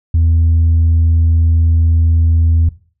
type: tone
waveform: sine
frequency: 82 Hz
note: E2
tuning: 9 cents flat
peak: -6 dBFS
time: 0.14-2.69 s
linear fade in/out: 5 ms
effects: noise-tail reverb RT60 0.4 s tail -19 dB re dry + tanh soft clip ceiling -6 dBFS

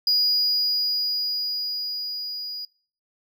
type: tone with level ramp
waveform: triangle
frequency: 4900 Hz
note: D#8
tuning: 27 cents flat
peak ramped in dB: -16 to -30 dBFS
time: 0.07-2.65 s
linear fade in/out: 2 ms
effects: noise-tail reverb RT60 0.5 s tail -26 dB re dry

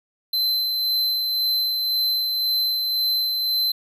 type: tone with tremolo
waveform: square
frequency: 4072 Hz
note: C8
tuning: 48 cents flat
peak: -19 dBFS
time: 0.33-3.72 s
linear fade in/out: 5 ms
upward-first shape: sine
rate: 1.9 Hz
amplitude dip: 30%
effects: none

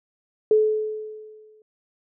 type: tone with exponential decay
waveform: sine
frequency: 430.8 Hz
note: A4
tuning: 37 cents flat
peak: -12 dBFS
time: 0.51-1.62 s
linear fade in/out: 2 ms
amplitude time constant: 240 ms
effects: none

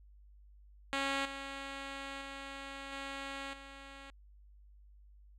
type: tone with level steps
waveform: 5% pulse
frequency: 274.5 Hz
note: C#4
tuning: 17 cents flat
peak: -21 / -30 / -32 / -29 / -38 dBFS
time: 0.93-4.1 s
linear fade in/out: 0 ms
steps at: 1.25 / 2.21 / 2.92 / 3.53 s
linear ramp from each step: 5 ms
effects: added 50 Hz sine -56 dBFS peak until 5.38 s + low-pass 6000 Hz 12 dB/octave

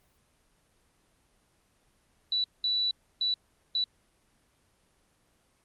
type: tone bursts at uneven times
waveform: sine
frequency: 3951 Hz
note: B7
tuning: in tune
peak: -25 dBFS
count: 4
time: 2.32-2.44 / 2.64-2.91 / 3.21-3.34 / 3.75-3.84 s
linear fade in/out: 2 ms
effects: pink hiss -68 dBFS RMS until 5.64 s + Opus 24 kbps

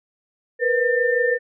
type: tone cluster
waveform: sine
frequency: 475.2 / 501 / 1797 Hz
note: A#4 / B4 / A6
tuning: +33 / +25 / +36 cents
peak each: -21 dBFS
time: 0.59-1.39 s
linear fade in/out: 50 ms
effects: none

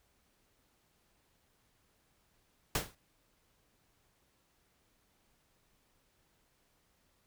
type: noise with exponential decay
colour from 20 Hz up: pink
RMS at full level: -28 dBFS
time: 2.75-2.95 s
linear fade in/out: 2 ms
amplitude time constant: 43 ms
effects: pink hiss -73 dBFS RMS until 7.26 s

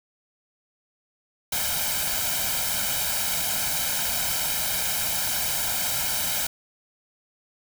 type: noise with comb filter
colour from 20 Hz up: white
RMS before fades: -26 dBFS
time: 1.52-6.47 s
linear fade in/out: 5 ms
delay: 1.3 ms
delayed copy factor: +0.75
effects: none

